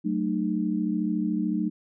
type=tone cluster; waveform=sine; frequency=188.6 / 222.3 / 304.1 Hz; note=F#3 / A3 / D#4; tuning=+33 / +18 / -40 cents; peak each=-28 dBFS; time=0.04-1.7 s; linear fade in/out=20 ms; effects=none